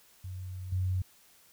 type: tone with level steps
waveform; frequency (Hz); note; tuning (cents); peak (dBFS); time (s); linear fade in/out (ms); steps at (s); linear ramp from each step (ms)
sine; 92.5; F#2; 0; -37 / -27; 0.24-1.02; 5; 0.72; 5
effects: white hiss -61 dBFS RMS until 1.52 s